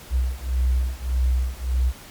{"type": "beating tone pair", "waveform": "sine", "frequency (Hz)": [62.3, 64], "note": ["B1", "C2"], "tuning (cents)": [16, -38], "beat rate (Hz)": 1.7, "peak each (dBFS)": -22, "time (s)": [0.1, 1.93], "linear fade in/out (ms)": 50, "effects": ["pink hiss -43 dBFS RMS until 2.1 s", "MP3 96 kbps"]}